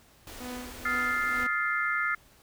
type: band-stop noise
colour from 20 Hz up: pink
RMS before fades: -44 dBFS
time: 0.27-1.44 s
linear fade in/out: 2 ms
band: 110 to 210 Hz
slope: 96 dB/octave
type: tone with tremolo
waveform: sawtooth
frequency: 248.5 Hz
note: B3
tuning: 11 cents sharp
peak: -32 dBFS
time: 0.4-1.47 s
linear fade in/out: 5 ms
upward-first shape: sine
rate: 2.1 Hz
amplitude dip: 80%
type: chord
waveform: sine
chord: F dominant seventh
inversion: third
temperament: just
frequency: 1257.2 / 1396.9 / 1746.1 / 2095 Hz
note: Eb6 / F6 / A6 / C7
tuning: +18 / 0 / -14 / +2 cents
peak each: -33 / -30 / -32 / -31 dBFS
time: 0.85-2.15 s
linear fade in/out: 5 ms
effects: pink hiss -59 dBFS RMS until 2.42 s